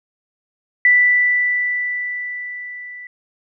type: tone with level ramp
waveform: sine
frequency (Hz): 1975.5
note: B6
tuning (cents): 0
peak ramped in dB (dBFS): -8 to -32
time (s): 0.85-3.07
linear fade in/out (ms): 2
effects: none